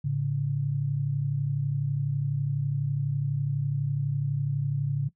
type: tone pair together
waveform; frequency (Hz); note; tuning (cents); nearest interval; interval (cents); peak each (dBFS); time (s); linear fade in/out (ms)
sine; 110 / 142.04; A2 / C#3; 0 / +43; major third; 443; -32 / -25; 0.04-5.09; 10
effects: noise-tail reverb RT60 0.1 s tail -17 dB re dry